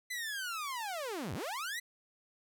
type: linear two-way sweep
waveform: sawtooth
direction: down then up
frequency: 2031 to 75.1 to 2031 Hz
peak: -33 dBFS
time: 0.1-1.8 s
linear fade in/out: 10 ms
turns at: 1.34 s
effects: none